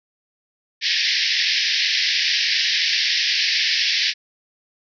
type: band-pass noise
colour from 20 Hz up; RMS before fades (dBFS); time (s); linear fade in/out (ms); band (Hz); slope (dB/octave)
white; -20; 0.81-4.14; 50; 1700 to 5500; 96
effects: none